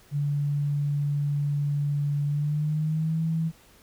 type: tone with pitch glide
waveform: sine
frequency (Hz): 144.4 to 162.08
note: D3 to E3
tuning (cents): -29 to -29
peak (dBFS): -23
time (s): 0.11-3.52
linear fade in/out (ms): 50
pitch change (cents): +200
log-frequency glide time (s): 2.26-3.22
effects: pink hiss -56 dBFS RMS until 3.82 s